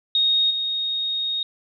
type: tone with level steps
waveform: sine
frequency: 3729 Hz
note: A#7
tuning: in tune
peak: -16 / -22 dBFS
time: 0.15-1.43 s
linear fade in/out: 2 ms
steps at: 0.5 s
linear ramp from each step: 10 ms
effects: none